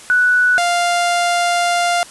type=tone pair in turn; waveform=sine / sawtooth; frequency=1480 / 698.5 Hz; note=F#6 / F5; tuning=0 / 0 cents; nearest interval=octave + minor second; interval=1300 cents; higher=first; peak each=-10 dBFS; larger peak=neither; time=0.1-0.58 / 0.58-2.03 s; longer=second; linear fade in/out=0 ms; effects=white hiss -38 dBFS RMS until 2.1 s + resampled to 24000 Hz